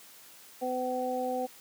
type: harmonic tone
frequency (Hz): 253.3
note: B3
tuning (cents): +44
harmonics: 1 / 2 / 3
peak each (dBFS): -36 / -32 / -33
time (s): 0.61-1.47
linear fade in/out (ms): 20
effects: white hiss -53 dBFS RMS until 1.6 s + high-pass 150 Hz 12 dB/octave